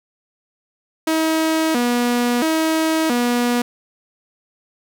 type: tone with vibrato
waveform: sawtooth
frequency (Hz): 278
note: C#4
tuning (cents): +5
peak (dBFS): -12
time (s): 1.07-3.62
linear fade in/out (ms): 5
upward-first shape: square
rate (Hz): 0.74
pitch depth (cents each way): 240
effects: none